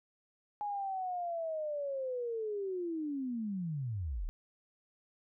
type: linear sweep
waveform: sine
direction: down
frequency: 836 to 30.72 Hz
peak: -34 dBFS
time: 0.61-4.29 s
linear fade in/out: 0 ms
effects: none